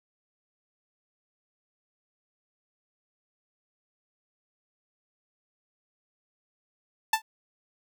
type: tone with exponential decay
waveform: sawtooth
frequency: 883 Hz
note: A5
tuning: 6 cents sharp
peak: -13 dBFS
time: 7.13-7.22 s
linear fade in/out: 5 ms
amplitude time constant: 19 ms
effects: none